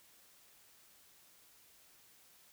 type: silence
effects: white hiss -64 dBFS RMS until 2.52 s